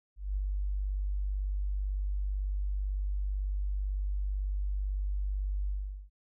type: tone with ADSR envelope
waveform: sine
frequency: 49 Hz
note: G1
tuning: in tune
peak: -27 dBFS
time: 0.16-6.1 s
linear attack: 210 ms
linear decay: 9 ms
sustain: -2 dB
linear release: 410 ms
effects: none